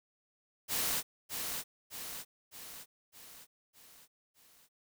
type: noise with echo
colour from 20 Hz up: white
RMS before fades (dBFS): -33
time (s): 0.68-1.03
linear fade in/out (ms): 50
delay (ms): 610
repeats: 6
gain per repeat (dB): -5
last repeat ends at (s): 4.69
effects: none